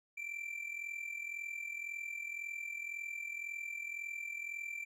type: tone with amplitude modulation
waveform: triangle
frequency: 2349 Hz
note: D7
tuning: in tune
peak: -35 dBFS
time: 0.17-4.85 s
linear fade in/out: 10 ms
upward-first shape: sine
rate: 41.9 Hz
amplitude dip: 70%
effects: none